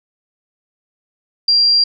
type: tone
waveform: sine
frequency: 4754 Hz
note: D8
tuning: 20 cents sharp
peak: -9 dBFS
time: 1.48-1.84 s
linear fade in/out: 5 ms
effects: none